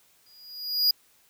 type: tone with exponential growth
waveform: square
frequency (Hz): 4883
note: D#8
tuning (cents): -33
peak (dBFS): -17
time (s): 0.26-0.91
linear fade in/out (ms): 5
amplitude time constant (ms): 140
effects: white hiss -62 dBFS RMS until 1.29 s